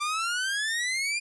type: exponential sweep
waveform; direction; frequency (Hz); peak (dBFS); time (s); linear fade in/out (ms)
sawtooth; up; 1173 to 2431; -23; 0-1.2; 20
effects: resampled to 24000 Hz